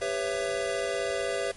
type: chord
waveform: square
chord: C# half-diminished seventh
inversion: second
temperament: just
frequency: 399.1 / 498.9 / 554.4 / 665.2 Hz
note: G4 / B4 / C#5 / E5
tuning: +31 / +17 / 0 / +16 cents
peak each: -34 dBFS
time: 0.01-1.52 s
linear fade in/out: 10 ms
effects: pink hiss -49 dBFS RMS until 1.56 s + MP3 48 kbps